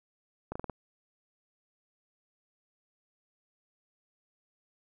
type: slowing click train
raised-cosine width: 1 ms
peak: -22 dBFS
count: 5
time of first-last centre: 0.52-0.697 s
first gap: 35 ms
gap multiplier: 1.16
effects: none